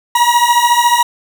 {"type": "beating tone pair", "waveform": "40% pulse", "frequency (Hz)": [950, 964], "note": ["A#5", "B5"], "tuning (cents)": [33, -42], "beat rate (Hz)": 14, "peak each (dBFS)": -11, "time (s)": [0.15, 1.03], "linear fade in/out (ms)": 5, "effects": []}